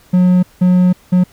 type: tone bursts at uneven times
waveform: triangle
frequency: 181.2 Hz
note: F#3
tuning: 36 cents flat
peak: -5 dBFS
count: 3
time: 0.13-0.43 / 0.61-0.93 / 1.12-1.24 s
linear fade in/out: 10 ms
effects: pink hiss -48 dBFS RMS until 1.32 s